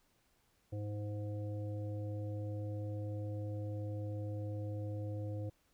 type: harmonic tone with a mistuned harmonic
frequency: 103.83 Hz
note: G#2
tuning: in tune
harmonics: 1 / 3 / 5 / 7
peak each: -38 / -47 / -47 / -59 dBFS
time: 0.72-5.5 s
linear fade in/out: 10 ms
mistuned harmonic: 3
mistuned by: +26 cents
effects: pink hiss -74 dBFS RMS until 5.73 s